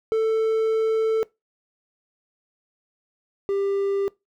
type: tone pair in turn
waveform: triangle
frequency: 443.1 / 396.4 Hz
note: A4 / G4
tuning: +12 / +19 cents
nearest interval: major second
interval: 193 cents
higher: first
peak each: -16 / -19 dBFS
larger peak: first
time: 0.12-1.23 / 3.49-4.08 s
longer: first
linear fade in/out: 0 ms
effects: noise-tail reverb RT60 0.2 s tail -22 dB re dry